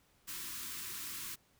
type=band-stop noise; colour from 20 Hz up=white; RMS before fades=-43 dBFS; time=0.27-1.36 s; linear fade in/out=20 ms; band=390 to 960 Hz; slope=96 dB/octave; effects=pink hiss -70 dBFS RMS until 1.59 s